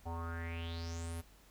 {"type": "tone with low-pass filter sweep", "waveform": "square", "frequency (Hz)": 83.5, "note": "E2", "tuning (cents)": 23, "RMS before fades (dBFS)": -41, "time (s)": [0.05, 1.22], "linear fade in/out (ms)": 20, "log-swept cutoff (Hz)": [780, 12000], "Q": 6.4, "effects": ["added 50 Hz sine -61 dBFS peak until 1.5 s", "pink hiss -64 dBFS RMS until 1.5 s"]}